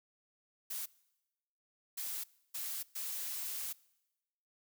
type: noise bursts at uneven times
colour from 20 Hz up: blue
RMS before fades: -40 dBFS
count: 4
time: 0.7-0.86 / 1.97-2.24 / 2.54-2.83 / 2.95-3.73 s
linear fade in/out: 10 ms
effects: noise-tail reverb RT60 1.0 s tail -23 dB re dry